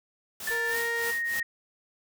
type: noise with tremolo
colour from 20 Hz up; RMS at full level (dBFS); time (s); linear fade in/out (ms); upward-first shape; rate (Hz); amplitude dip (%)
white; -35; 0.4-1.4; 2; triangle; 3.3; 100
type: tone with pitch glide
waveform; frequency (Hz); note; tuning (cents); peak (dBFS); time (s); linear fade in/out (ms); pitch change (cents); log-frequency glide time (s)
sine; 1765 to 1864.6; A6 to A#6; +5 to 0; -27; 0.47-1.43; 5; +95; 0.7-0.78
type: tone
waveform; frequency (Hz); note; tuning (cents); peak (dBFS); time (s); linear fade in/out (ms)
sawtooth; 466.2; A#4; 0; -28; 0.5-1.12; 20
effects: none